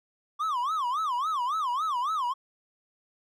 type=tone with vibrato; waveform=triangle; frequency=1120 Hz; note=C#6; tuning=18 cents sharp; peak=-24 dBFS; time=0.39-2.34 s; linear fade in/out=20 ms; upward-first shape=sine; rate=3.6 Hz; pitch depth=270 cents each way; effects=none